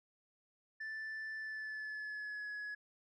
sine tone with pitch glide, 1760 to 1687.3 Hz, A6 to G#6, 0 to +27 cents, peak -38 dBFS, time 0.8-2.75 s, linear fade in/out 10 ms, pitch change -73 cents, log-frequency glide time 1.37-2.49 s, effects tanh soft clip ceiling -40 dBFS

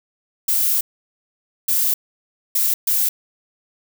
violet noise bursts at uneven times, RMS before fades -18 dBFS, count 4, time 0.48-0.81 / 1.68-1.94 / 2.55-2.74 / 2.87-3.09 s, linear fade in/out 5 ms, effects none

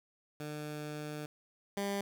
15% pulse tone pair in turn, 150.2 / 199.86 Hz, D3 / G3, +39 / +34 cents, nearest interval perfect fourth, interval 495 cents, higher second, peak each -33 / -27 dBFS, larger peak second, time 0.4-1.26 / 1.77-2.01 s, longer first, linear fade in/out 2 ms, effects none

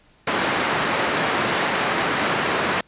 white band-pass noise, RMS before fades -22 dBFS, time 0.27-2.81 s, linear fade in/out 5 ms, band 140 to 1800 Hz, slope 12 dB/octave, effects pink hiss -56 dBFS RMS until 2.87 s + resampled to 8000 Hz

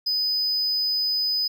triangle tone, 5000 Hz, D#8, 8 cents sharp, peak -20 dBFS, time 0.06-1.48 s, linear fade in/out 10 ms, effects none

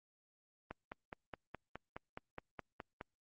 click train, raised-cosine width 0.5 ms, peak -29 dBFS, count 12, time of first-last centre 0.71-3.011 s, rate 4.78 Hz, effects Opus 24 kbps

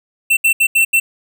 square tone bursts at uneven times, 2693 Hz, E7, 36 cents sharp, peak -10 dBFS, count 5, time 0.3-0.37 / 0.44-0.53 / 0.6-0.67 / 0.75-0.85 / 0.93-1 s, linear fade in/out 10 ms, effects none

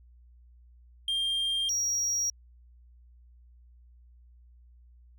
triangle tone pair in turn, 3197 / 5678 Hz, G7 / F8, +33 / +28 cents, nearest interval minor seventh, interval 995 cents, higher second, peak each -25 dBFS, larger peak neither, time 1.08-1.69 / 1.69-2.3 s, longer neither, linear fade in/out 2 ms, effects added 60 Hz sine -53 dBFS peak until 5.18 s

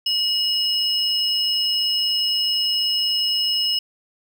triangle tone pair together, 2908 / 5181 Hz, F#7 / E8, -31 / -31 cents, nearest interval minor seventh, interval 1000 cents, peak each -20 dBFS, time 0.06-3.79 s, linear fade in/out 5 ms, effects none

